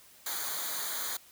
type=noise with comb filter; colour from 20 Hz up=white; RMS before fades=-35 dBFS; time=0.26-1.17 s; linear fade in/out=5 ms; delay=0.37 ms; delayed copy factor=-0.85; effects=white hiss -57 dBFS RMS until 1.31 s